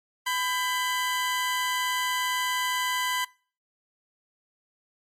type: tone pair together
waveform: 20% pulse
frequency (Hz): 1002 / 1590.6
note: B5 / G6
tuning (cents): +25 / +25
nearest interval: minor sixth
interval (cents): 800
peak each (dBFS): -21 / -28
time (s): 0.26-3.25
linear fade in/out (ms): 10
effects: noise-tail reverb RT60 0.4 s tail -23 dB re dry + MP3 64 kbps